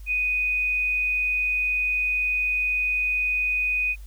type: tone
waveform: sine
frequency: 2489 Hz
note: D#7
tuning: in tune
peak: -21 dBFS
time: 0.06-3.96 s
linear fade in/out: 50 ms
effects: added 50 Hz sine -37 dBFS peak until 4.06 s + white hiss -57 dBFS RMS until 4.06 s